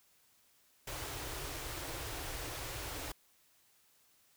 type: band-stop noise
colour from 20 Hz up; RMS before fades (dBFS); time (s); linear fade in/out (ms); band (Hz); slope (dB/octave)
pink; -42; 0.87-3.12; 5; 150 to 270; 96
effects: white hiss -69 dBFS RMS until 4.36 s